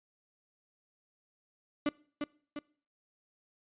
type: tone with echo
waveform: 35% pulse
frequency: 293.1 Hz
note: D4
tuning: 3 cents flat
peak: -25 dBFS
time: 1.86-1.89 s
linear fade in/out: 2 ms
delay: 350 ms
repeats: 2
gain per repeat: -5 dB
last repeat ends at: 2.59 s
effects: noise-tail reverb RT60 0.5 s tail -24 dB re dry + resampled to 8000 Hz